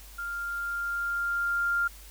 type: tone with level ramp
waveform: sine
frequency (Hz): 1396.9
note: F6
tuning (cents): 0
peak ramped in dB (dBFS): -32 to -23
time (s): 0.18-1.88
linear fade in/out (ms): 10
effects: added 50 Hz sine -47 dBFS peak until 2.1 s + white hiss -51 dBFS RMS until 2.1 s